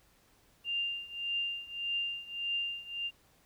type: tone with tremolo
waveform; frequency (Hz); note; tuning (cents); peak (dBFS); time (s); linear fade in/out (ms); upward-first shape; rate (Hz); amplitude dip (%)
sine; 2794; F7; 0; -29; 0.64-3.11; 50; triangle; 1.7; 90
effects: pink hiss -66 dBFS RMS until 3.45 s